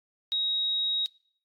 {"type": "tone", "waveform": "sine", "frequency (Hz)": 3793, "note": "A#7", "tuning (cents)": 29, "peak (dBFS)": -25, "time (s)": [0.32, 1.06], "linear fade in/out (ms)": 0, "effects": ["noise-tail reverb RT60 0.6 s tail -23 dB re dry", "AAC 48 kbps"]}